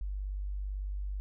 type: tone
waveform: sine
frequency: 49 Hz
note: G1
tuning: in tune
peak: -33 dBFS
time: 0.01-1.2 s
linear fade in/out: 0 ms
effects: none